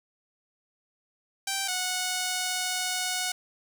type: tone pair in turn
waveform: 5% pulse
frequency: 781 / 734.6 Hz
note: G5 / F#5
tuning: -7 / -13 cents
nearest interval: minor second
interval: 106 cents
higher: first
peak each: -16 / -16 dBFS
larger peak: neither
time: 1.47-1.68 / 1.68-3.32 s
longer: second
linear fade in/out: 5 ms
effects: none